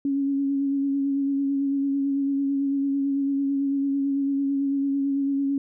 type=tone with vibrato; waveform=sine; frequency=277.2 Hz; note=C#4; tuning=in tune; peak=-21 dBFS; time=0.05-5.58 s; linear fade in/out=2 ms; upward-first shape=sine; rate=9 Hz; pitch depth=22 cents each way; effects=none